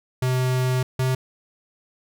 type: tone pair in turn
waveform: square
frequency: 128 / 129.49 Hz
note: C3 / C3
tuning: -38 / -18 cents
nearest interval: unison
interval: 20 cents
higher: second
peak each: -20 dBFS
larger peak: neither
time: 0.22-0.83 / 0.99-1.15 s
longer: first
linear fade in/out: 5 ms
effects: none